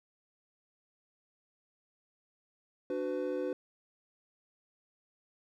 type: chord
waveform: triangle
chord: B minor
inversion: first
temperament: equal with one note detuned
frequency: 293.7 / 370 / 503.1 Hz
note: D4 / F#4 / B4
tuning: 0 / 0 / +32 cents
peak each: -36 / -35 / -33 dBFS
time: 2.9-3.53 s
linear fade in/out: 2 ms
effects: none